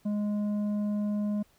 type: tone with tanh clipping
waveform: sine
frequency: 207.7 Hz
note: G#3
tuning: in tune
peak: -28 dBFS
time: 0.05-1.43 s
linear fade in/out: 10 ms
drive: 7 dB
effects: pink hiss -65 dBFS RMS until 1.58 s